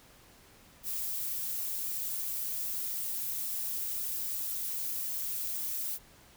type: noise with flanger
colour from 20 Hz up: violet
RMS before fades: -35 dBFS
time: 0.83-5.99 s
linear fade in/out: 50 ms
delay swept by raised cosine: 1.8 to 5.5 ms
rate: 1.9 Hz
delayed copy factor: -0.55
effects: pink hiss -58 dBFS RMS until 6.36 s